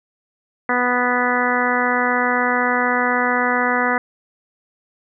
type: harmonic tone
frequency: 246.9 Hz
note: B3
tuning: in tune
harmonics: 1 / 2 / 3 / 4 / 5 / 6 / 7 / 8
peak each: -24 / -24 / -24 / -24 / -24 / -24 / -24 / -24 dBFS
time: 0.69-3.98 s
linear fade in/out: 2 ms
effects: none